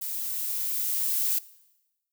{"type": "noise with level ramp", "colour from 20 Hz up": "violet", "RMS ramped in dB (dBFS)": [-33, -25], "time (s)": [0.01, 1.39], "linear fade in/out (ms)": 10, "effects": ["noise-tail reverb RT60 1.0 s tail -20 dB re dry"]}